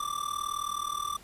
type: tone with amplitude modulation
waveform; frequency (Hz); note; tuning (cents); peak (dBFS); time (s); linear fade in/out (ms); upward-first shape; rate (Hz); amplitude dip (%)
square; 1174.7; D6; 0; -28; 0-1.17; 5; sine; 39.1; 85
effects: pink hiss -53 dBFS RMS until 1.23 s + resampled to 32000 Hz